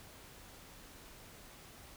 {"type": "silence", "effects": ["pink hiss -55 dBFS RMS until 1.96 s"]}